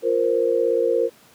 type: chord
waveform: sine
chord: F suspended fourth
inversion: none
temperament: equal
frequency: 349.2 / 466.2 / 523.3 Hz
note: F4 / Bb4 / C5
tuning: 0 / 0 / 0 cents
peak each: -25 / -19 / -22 dBFS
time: 0.02-1.1 s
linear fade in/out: 50 ms
effects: pink hiss -52 dBFS RMS until 1.34 s + high-pass 150 Hz 12 dB/octave